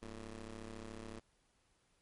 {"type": "ring-modulated tone", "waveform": "15% pulse", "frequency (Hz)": 109, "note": "A2", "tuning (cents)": -16, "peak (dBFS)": -37, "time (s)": [0.02, 1.2], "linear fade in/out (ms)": 10, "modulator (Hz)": 126, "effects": ["pink hiss -75 dBFS RMS until 2.01 s", "MP3 48 kbps"]}